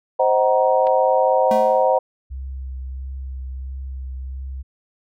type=chord; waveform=sine; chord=C half-diminished seventh; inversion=none; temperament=just; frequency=523.3 / 627.9 / 753.5 / 941.9 Hz; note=C5 / Eb5 / Gb5 / Bb5; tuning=0 / +16 / +31 / +18 cents; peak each=-17 / -20 / -20 / -21 dBFS; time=0.19-1.99 s; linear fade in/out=10 ms
type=clicks; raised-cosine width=0.3 ms; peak=-22 dBFS; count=2; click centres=0.869 / 0.872 s
type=tone with exponential decay; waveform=square; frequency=220 Hz; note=A3; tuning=in tune; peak=-22 dBFS; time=1.51-1.97 s; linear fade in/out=2 ms; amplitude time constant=100 ms
type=tone with vibrato; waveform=sine; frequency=65.6 Hz; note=C2; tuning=5 cents sharp; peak=-27 dBFS; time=2.3-4.63 s; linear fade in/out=20 ms; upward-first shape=triangle; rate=1.5 Hz; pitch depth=24 cents each way
effects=none